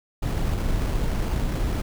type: noise with sample-and-hold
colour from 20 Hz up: brown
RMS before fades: -24 dBFS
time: 0.22-1.82 s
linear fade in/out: 10 ms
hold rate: 3675 Hz
effects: none

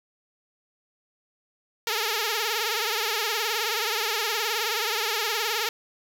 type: tone with vibrato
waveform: 5% pulse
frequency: 440 Hz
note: A4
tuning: in tune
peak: -13 dBFS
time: 1.87-5.69 s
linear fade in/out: 2 ms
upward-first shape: triangle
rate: 19 Hz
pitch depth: 140 cents each way
effects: none

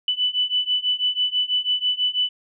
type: beating tone pair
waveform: sine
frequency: 2983 / 2989.1 Hz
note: F#7 / F#7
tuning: +13 / +17 cents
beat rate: 6.1 Hz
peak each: -23 / -22 dBFS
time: 0.08-2.29 s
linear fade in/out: 2 ms
effects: none

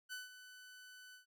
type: tone with ADSR envelope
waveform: sawtooth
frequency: 1500 Hz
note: F#6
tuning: 23 cents sharp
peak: -39 dBFS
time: 0.09-1.26 s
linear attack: 36 ms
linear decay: 160 ms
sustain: -12 dB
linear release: 120 ms
effects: none

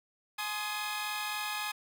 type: chord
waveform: 15% pulse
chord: Ab major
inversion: none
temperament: equal with one note detuned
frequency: 844.2 / 1046.5 / 1244.5 Hz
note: Ab5 / C6 / Eb6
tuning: +28 / 0 / 0 cents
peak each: -30 / -35 / -32 dBFS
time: 0.38-1.72 s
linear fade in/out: 10 ms
effects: none

